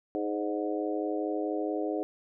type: harmonic tone with a mistuned harmonic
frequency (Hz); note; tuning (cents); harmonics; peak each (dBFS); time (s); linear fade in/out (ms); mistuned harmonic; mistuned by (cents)
104.5; G#2; +11; 3 / 4 / 5 / 6 / 7; -32 / -34 / -36 / -38 / -39; 0.15-2.03; 0; 6; -35
effects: none